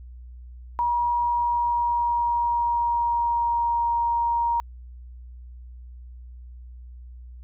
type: tone with pitch glide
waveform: sine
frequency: 956 to 940.1 Hz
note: A#5 to A#5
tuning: +43 to +14 cents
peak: -20 dBFS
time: 0.79-4.6 s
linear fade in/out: 0 ms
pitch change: -29 cents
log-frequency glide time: 1.13-3.91 s
effects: added 61 Hz sine -39 dBFS peak until 7.43 s